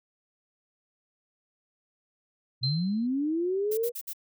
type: linear sweep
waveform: sine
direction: up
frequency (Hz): 118.3 to 485.5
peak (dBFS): -25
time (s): 2.61-3.92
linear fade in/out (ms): 50
type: tone with exponential decay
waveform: sine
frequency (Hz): 4113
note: C8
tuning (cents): -30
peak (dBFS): -25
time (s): 2.63-3.07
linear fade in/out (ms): 5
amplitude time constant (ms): 95
type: noise bursts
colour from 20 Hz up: violet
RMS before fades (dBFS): -36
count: 4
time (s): 3.71-4.134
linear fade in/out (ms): 10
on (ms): 64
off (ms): 56
effects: none